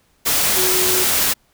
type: tone in noise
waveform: sine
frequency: 369.3 Hz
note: F#4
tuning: 3 cents flat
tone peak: -22 dBFS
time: 0.56-1.05 s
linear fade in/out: 20 ms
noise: white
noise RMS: -17 dBFS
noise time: 0.25-1.34 s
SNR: -8 dB
effects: pink hiss -60 dBFS RMS until 1.53 s